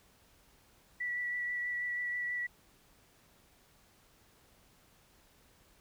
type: tone with vibrato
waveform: sine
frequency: 1953 Hz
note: B6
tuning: 20 cents flat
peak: -33 dBFS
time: 1-2.47 s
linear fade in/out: 10 ms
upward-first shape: triangle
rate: 6.2 Hz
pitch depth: 16 cents each way
effects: pink hiss -65 dBFS RMS until 5.8 s